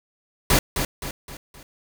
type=noise with echo; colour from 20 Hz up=pink; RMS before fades=-17 dBFS; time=0.5-0.59 s; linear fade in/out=2 ms; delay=260 ms; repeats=4; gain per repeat=-7 dB; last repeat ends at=1.63 s; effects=none